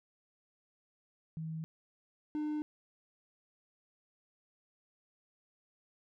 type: tone pair in turn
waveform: sine / triangle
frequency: 160 / 302 Hz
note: D#3 / D4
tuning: +49 / +48 cents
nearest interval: major seventh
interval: 1099 cents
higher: second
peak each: -37 / -31 dBFS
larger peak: second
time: 1.37-1.64 / 2.35-2.62 s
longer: neither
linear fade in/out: 0 ms
effects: none